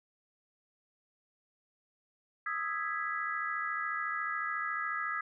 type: chord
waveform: sine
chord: E major seventh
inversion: third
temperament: equal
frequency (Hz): 1244.5 / 1318.5 / 1661.2 / 1975.5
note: D#6 / E6 / G#6 / B6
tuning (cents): 0 / 0 / 0 / 0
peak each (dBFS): -37 / -39 / -37 / -39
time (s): 2.46-5.21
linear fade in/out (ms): 5
effects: none